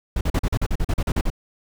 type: noise bursts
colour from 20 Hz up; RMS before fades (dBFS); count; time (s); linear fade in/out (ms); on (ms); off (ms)
brown; -20; 13; 0.16-1.302; 5; 50; 41
effects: none